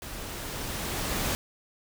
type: noise with level ramp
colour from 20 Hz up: pink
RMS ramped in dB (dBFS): -40 to -28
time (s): 0.02-1.35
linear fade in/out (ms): 0
effects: none